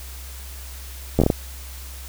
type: slowing click train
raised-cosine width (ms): 2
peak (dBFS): -3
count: 6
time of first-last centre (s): 1.19-1.302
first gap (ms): 11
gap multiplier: 1.36
effects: added 65 Hz sine -35 dBFS peak until 2.08 s + white hiss -41 dBFS RMS until 2.08 s